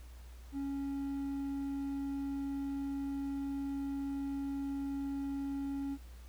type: tone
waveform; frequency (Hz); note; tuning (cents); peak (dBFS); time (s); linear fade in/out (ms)
triangle; 277.2; C#4; 0; -33; 0.52-5.98; 50
effects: added 60 Hz sine -48 dBFS peak until 6.28 s + pink hiss -62 dBFS RMS until 6.28 s